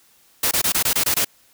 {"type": "noise bursts", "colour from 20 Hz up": "white", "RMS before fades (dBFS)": -19, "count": 8, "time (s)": [0.43, 1.247], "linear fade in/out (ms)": 5, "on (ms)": 82, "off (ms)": 23, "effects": ["white hiss -56 dBFS RMS until 1.53 s"]}